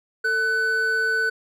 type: tone pair together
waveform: triangle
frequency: 446 / 1500 Hz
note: A4 / F#6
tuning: +23 / +23 cents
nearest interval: octave + major sixth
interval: 2100 cents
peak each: -27 / -18 dBFS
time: 0.24-1.3 s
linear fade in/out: 10 ms
effects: none